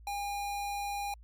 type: tone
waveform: square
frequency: 810 Hz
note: G#5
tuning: 43 cents flat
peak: -34 dBFS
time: 0.07-1.14 s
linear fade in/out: 2 ms
effects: added 56 Hz sine -50 dBFS peak until 1.23 s + MP3 96 kbps